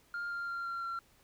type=tone with pitch steps; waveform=sine; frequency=1404 / 1394.3 / 1384.7 / 1375.1 / 1365.6 Hz; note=F6 / F6 / F6 / F6 / F6; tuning=+9 / -3 / -15 / -27 / -39 cents; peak=-33 dBFS; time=0.14-0.99 s; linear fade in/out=2 ms; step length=170 ms; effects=tanh soft clip ceiling -34 dBFS + pink hiss -66 dBFS RMS until 1.23 s